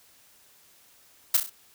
blue noise with echo, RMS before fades -19 dBFS, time 1.34-1.37 s, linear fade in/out 5 ms, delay 32 ms, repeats 4, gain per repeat -6 dB, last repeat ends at 1.498 s, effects white hiss -58 dBFS RMS until 1.74 s

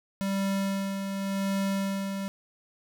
square tone with tremolo, 195.7 Hz, G3, 3 cents flat, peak -26 dBFS, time 0.21-2.28 s, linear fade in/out 0 ms, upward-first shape sine, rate 0.89 Hz, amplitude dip 45%, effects none

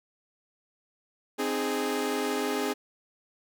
sawtooth chord, Ab major, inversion first, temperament equal with one note detuned, 261.6 / 307.6 / 415.3 Hz, C4 / Eb4 / Ab4, 0 / -20 / 0 cents, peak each -28 / -30 / -26 dBFS, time 1.38-2.74 s, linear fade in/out 20 ms, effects none

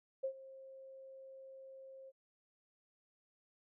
sine tone with ADSR envelope, 533 Hz, C5, 32 cents sharp, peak -33 dBFS, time 0.23-2.12 s, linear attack 14 ms, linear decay 82 ms, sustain -18 dB, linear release 36 ms, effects none

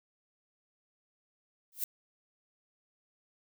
violet noise with exponential growth, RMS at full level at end -29 dBFS, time 1.72-1.84 s, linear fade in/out 2 ms, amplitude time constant 26 ms, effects none

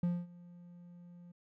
triangle tone with ADSR envelope, 174.9 Hz, F3, 3 cents sharp, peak -26 dBFS, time 0.03-1.32 s, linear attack 4 ms, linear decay 230 ms, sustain -23 dB, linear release 8 ms, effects none

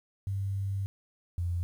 sine tone pair in turn, 98 / 87.31 Hz, G2 / F2, 0 / 0 cents, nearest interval major second, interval 200 cents, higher first, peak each -29 / -28 dBFS, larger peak second, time 0.27-0.86 / 1.38-1.63 s, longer first, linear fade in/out 0 ms, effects 10-bit

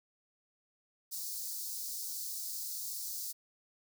white high-pass noise, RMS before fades -40 dBFS, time 1.11-3.33 s, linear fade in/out 20 ms, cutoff 4300 Hz, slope 48 dB/octave, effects none

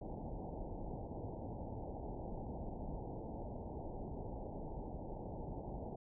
pink low-pass noise, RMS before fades -45 dBFS, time 0.01-5.96 s, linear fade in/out 5 ms, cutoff 900 Hz, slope 96 dB/octave, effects none

